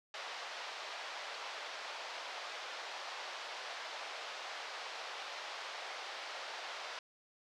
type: band-pass noise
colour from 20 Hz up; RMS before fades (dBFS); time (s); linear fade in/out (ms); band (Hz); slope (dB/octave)
pink; -45; 0.14-6.99; 2; 590 to 5100; 24
effects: none